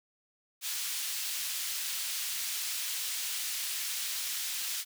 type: high-pass noise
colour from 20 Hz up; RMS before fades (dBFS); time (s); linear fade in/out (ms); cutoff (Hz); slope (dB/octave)
pink; -35; 0.61-4.85; 50; 3100; 12
effects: none